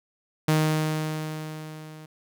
sawtooth tone with level ramp, 155.56 Hz, D#3, in tune, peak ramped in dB -14 to -38 dBFS, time 0.48-2.06 s, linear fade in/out 5 ms, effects none

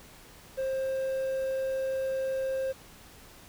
triangle tone with quantisation, 530 Hz, C5, 22 cents sharp, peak -26 dBFS, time 0.57-2.73 s, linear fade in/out 20 ms, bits 9, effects pink hiss -52 dBFS RMS until 3.48 s

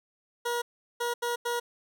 20% pulse tone bursts at uneven times, 478 Hz, A#4, 43 cents sharp, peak -23 dBFS, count 4, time 0.45-0.62 / 1-1.14 / 1.22-1.36 / 1.45-1.6 s, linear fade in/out 10 ms, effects none

